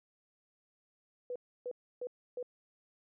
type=tone bursts; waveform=sine; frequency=493.9 Hz; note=B4; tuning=in tune; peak=-36 dBFS; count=4; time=1.3-2.428 s; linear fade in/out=2 ms; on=57 ms; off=300 ms; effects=none